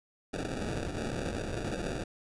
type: noise with sample-and-hold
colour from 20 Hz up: blue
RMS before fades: -35 dBFS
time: 0.33-2.04 s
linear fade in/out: 10 ms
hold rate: 1050 Hz
effects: resampled to 22050 Hz